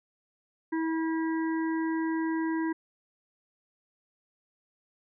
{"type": "harmonic tone", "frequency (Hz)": 323.5, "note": "E4", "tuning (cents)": -32, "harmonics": [1, 3, 5, 6], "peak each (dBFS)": [-27, -37, -41, -43], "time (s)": [0.72, 2.73], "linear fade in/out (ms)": 10, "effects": []}